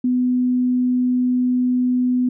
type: tone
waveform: sine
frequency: 250 Hz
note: B3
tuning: 21 cents sharp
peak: -15 dBFS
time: 0.04-2.29 s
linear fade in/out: 5 ms
effects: none